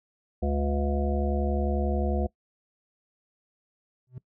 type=harmonic tone; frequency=71.2 Hz; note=C#2; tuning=47 cents sharp; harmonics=1 / 3 / 5 / 7 / 9 / 10; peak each=-26 / -31 / -33 / -34 / -36 / -36 dBFS; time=0.42-2.27 s; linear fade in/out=10 ms
type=tone with exponential growth; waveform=triangle; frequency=126.5 Hz; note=B2; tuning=42 cents sharp; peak=-31 dBFS; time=4.07-4.18 s; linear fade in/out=2 ms; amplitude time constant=22 ms
effects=noise-tail reverb RT60 0.1 s tail -21 dB re dry